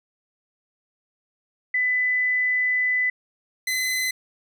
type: tone pair in turn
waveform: sine / sawtooth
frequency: 2000 / 2029 Hz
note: B6 / B6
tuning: +21 / +46 cents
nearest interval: unison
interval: 25 cents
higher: second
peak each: -19 / -19 dBFS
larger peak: neither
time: 1.74-3.1 / 3.67-4.11 s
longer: first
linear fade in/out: 5 ms
effects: none